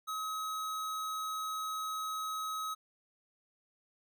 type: tone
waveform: square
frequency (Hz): 1275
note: D#6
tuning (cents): +42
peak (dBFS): -36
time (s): 0.07-2.75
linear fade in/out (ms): 20
effects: none